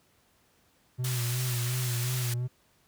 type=tone with vibrato; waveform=triangle; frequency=123.47 Hz; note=B2; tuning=in tune; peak=-26 dBFS; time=0.98-2.48 s; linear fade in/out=20 ms; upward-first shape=sine; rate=2.8 Hz; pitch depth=54 cents each way
type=band-pass noise; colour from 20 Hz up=white; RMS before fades=-36 dBFS; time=1.04-2.34 s; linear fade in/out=5 ms; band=990 to 15000 Hz; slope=12 dB/octave
effects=pink hiss -66 dBFS RMS until 2.87 s + high-pass 60 Hz 12 dB/octave